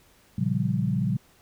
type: chord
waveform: sine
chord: G half-diminished seventh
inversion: first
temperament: equal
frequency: 116.54 / 138.59 / 174.61 / 196 Hz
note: Bb2 / Db3 / F3 / G3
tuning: 0 / 0 / 0 / 0 cents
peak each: -28 dBFS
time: 0.38-1.17 s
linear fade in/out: 5 ms
effects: pink hiss -59 dBFS RMS until 1.41 s